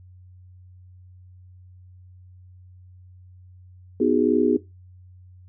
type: chord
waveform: sine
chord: G# minor seventh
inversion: first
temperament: just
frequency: 249.2 / 311.5 / 373.8 / 415.3 Hz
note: B3 / D#4 / F#4 / G#4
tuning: +16 / +2 / +18 / 0 cents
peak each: -22 dBFS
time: 4-4.57 s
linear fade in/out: 5 ms
effects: noise-tail reverb RT60 0.2 s tail -17 dB re dry + added 91 Hz sine -45 dBFS peak until 5.48 s